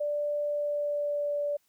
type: tone with pitch glide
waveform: sine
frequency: 587.3 to 581.2 Hz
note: D5 to D5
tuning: 0 to -18 cents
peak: -27 dBFS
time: 0-1.57 s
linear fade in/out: 10 ms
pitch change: -18 cents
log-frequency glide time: 0.42-1.4 s
effects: white hiss -71 dBFS RMS until 1.68 s